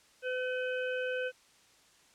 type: harmonic tone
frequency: 507 Hz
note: B4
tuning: 45 cents sharp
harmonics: 1 / 3 / 5 / 6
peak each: -33 / -37 / -43 / -48 dBFS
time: 0.22-1.32 s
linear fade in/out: 50 ms
effects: white hiss -63 dBFS RMS until 2.14 s + low-pass 8000 Hz 12 dB/octave